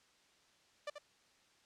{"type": "tone with echo", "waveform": "sawtooth", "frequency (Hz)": 590, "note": "D5", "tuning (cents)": 8, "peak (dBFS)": -35, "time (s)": [0.87, 0.9], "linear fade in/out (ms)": 5, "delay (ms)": 84, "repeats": 1, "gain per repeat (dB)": -7, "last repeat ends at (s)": 0.984, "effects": ["white hiss -69 dBFS RMS until 1.65 s", "low-pass 6000 Hz 12 dB/octave"]}